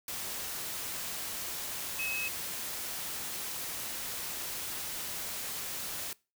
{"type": "tone in noise", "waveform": "sine", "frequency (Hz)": 2572, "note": "E7", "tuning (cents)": -43, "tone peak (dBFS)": -33, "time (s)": [1.99, 2.28], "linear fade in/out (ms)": 2, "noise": "white", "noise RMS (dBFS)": -38, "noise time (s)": [0.08, 6.13], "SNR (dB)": 2, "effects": ["noise-tail reverb RT60 0.3 s tail -23 dB re dry"]}